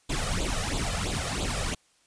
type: noise with flanger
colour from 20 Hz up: pink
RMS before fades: -29 dBFS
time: 0.09-1.75 s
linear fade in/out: 10 ms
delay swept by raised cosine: 0.26 to 1.66 ms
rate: 3 Hz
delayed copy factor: +0.75
effects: white hiss -65 dBFS RMS until 2.06 s + resampled to 22050 Hz